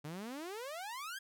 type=exponential sweep; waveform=sawtooth; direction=up; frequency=142.2 to 1661.2 Hz; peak=-38 dBFS; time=0.04-1.19 s; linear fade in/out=10 ms; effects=none